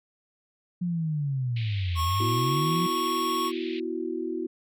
sine linear two-way sweep, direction down then up, 180 to 80 to 180 Hz, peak -25 dBFS, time 0.81-2.87 s, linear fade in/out 10 ms, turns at 2.01 s
pink band-pass noise, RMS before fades -42 dBFS, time 1.56-3.8 s, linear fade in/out 5 ms, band 2100 to 4000 Hz, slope 48 dB/octave
square tone with pitch glide, 1093 to 1105.1 Hz, C#6 to C#6, -25 to -6 cents, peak -27 dBFS, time 1.95-3.52 s, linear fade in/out 50 ms, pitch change +19 cents, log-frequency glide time 2.42-2.57 s
sine chord, B suspended fourth, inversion none, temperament equal, 246.9 / 329.6 / 370 Hz, B3 / E4 / F#4, 0 / 0 / 0 cents, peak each -36 / -31 / -32 dBFS, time 2.2-4.47 s, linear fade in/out 5 ms
effects none

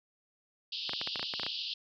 pink band-pass noise, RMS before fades -38 dBFS, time 0.72-1.74 s, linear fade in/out 5 ms, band 2800 to 5000 Hz, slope 96 dB/octave
clicks, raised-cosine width 0.3 ms, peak -19 dBFS, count 11, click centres 0.894 / 0.934 / 1.014 / 1.074 / 1.158 / 1.195 / 1.229 / 1.338 / 1.397 / 1.433 / 1.465 s
effects high-pass 100 Hz 12 dB/octave

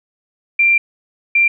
sine tone bursts at uneven times, 2370 Hz, D7, 15 cents sharp, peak -9 dBFS, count 2, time 0.59-0.78 / 1.35-1.48 s, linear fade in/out 5 ms, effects none

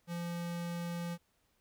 square tone, 171.9 Hz, F3, 27 cents flat, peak -37 dBFS, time 0.07-1.18 s, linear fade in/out 50 ms, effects pink hiss -75 dBFS RMS until 1.6 s

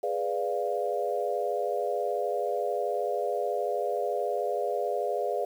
sine chord, G# diminished seventh, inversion none, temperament equal, 415.3 / 493.9 / 587.3 / 698.5 Hz, G#4 / B4 / D5 / F5, 0 / 0 / 0 / 0 cents, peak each -32 dBFS, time 0.03-5.45 s, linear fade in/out 5 ms, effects 9-bit

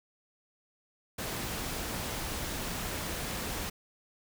pink noise, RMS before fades -36 dBFS, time 1.18-3.7 s, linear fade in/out 10 ms, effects none

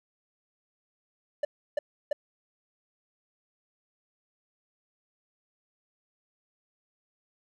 triangle tone bursts, 587.3 Hz, D5, in tune, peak -22 dBFS, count 3, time 1.43-2.13 s, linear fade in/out 5 ms, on 20 ms, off 320 ms, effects none

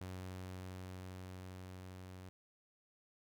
sawtooth tone with level ramp, 92.5 Hz, F#2, in tune, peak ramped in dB -40 to -46 dBFS, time 0.01-2.29 s, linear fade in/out 0 ms, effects none

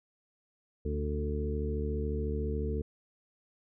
harmonic tone with a mistuned harmonic, 74 Hz, D2, 14 cents sharp, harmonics 1 / 2 / 3 / 4 / 5 / 6, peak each -32 / -40 / -39 / -44 / -42 / -37 dBFS, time 0.85-2.82 s, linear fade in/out 5 ms, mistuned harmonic 4, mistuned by -24 cents, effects none

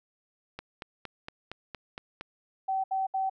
click train, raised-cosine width 0.3 ms, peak -22 dBFS, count 8, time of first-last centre 0.59-2.21 s, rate 4.32 Hz
sine tone bursts, 767 Hz, G5, 38 cents flat, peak -26 dBFS, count 3, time 2.68-3.298 s, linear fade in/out 10 ms, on 160 ms, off 69 ms
effects none

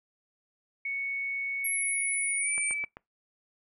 sine tone with pitch glide, 2218 to 2306 Hz, C#7 to D7, 0 to -32 cents, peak -30 dBFS, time 0.85-2.85 s, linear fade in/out 5 ms, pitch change +68 cents, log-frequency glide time 2.39-2.52 s
sine exponential sweep, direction down, 11320 to 8700 Hz, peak -29 dBFS, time 1.64-2.74 s, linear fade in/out 10 ms
click train, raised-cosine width 0.5 ms, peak -27 dBFS, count 4, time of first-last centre 2.58-2.97 s, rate 7.7 Hz
effects noise-tail reverb RT60 0.2 s tail -24 dB re dry

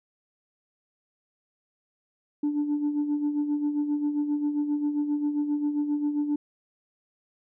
sine tone with tremolo, 293.7 Hz, D4, in tune, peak -20 dBFS, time 2.43-6.36 s, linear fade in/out 5 ms, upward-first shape sine, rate 7.5 Hz, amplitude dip 60%, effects tanh soft clip ceiling -20 dBFS

